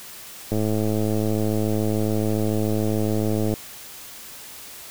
click train, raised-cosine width 2 ms, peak -11 dBFS, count 324, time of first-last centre 0.52-3.539 s, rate 107 Hz, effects white hiss -40 dBFS RMS until 4.9 s

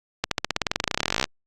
accelerating click train, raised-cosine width 0.2 ms, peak -4 dBFS, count 29, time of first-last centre 0.24-1.242 s, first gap 73 ms, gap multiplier 0.94, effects Opus 48 kbps

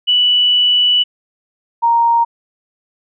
sine tone pair in turn, 2960 / 932.3 Hz, F#7 / A#5, 0 / 0 cents, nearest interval octave + minor sixth, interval 2000 cents, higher first, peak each -9 dBFS, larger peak neither, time 0.07-1.04 / 1.82-2.25 s, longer first, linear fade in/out 20 ms, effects none

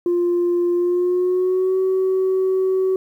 sine tone with pitch glide, 349.8 to 377.1 Hz, F4 to F#4, +3 to +33 cents, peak -14 dBFS, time 0.06-2.96 s, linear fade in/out 2 ms, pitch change +130 cents, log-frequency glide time 0.74-1.78 s, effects tanh soft clip ceiling -13 dBFS + 9-bit

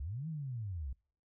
sine linear two-way sweep, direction up then down, 59 to 164.81 to 59 Hz, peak -37 dBFS, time 0-0.93 s, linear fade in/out 5 ms, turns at 0.28 s, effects noise-tail reverb RT60 0.5 s tail -26 dB re dry

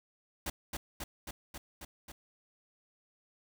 pink noise with echo, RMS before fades -36 dBFS, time 0.46-0.5 s, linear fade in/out 5 ms, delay 270 ms, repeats 6, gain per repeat -2 dB, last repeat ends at 2.12 s, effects none

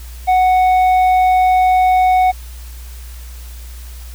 sine tone with tanh clipping, 740 Hz, F#5, in tune, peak -10 dBFS, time 0.27-2.32 s, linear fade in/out 20 ms, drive 6 dB, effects added 60 Hz sine -29 dBFS peak until 4.14 s + white hiss -41 dBFS RMS until 4.14 s

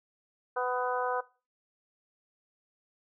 harmonic tone, 249.7 Hz, B3, 19 cents sharp, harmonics 2 / 3 / 4 / 5 / 6, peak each -32 / -34 / -35 / -36 / -37 dBFS, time 0.56-1.21 s, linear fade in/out 10 ms, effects noise-tail reverb RT60 0.3 s tail -19 dB re dry

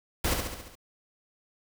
pink noise with echo, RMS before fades -27 dBFS, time 0.24-0.34 s, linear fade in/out 5 ms, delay 69 ms, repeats 6, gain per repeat -4 dB, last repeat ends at 0.754 s, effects none

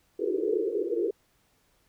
pink band-pass noise, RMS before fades -28 dBFS, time 0.19-1.11 s, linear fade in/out 5 ms, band 330 to 480 Hz, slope 96 dB/octave, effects pink hiss -68 dBFS RMS until 1.88 s

